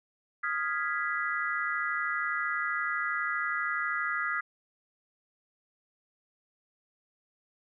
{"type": "chord", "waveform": "sine", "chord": "F half-diminished seventh", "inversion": "third", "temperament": "equal", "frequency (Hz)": [1244.5, 1396.9, 1661.2, 1975.5], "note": ["Eb6", "F6", "Ab6", "Cb7"], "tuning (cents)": [0, 0, 0, 0], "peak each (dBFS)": -34, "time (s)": [0.43, 4.41], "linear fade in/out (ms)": 10, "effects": []}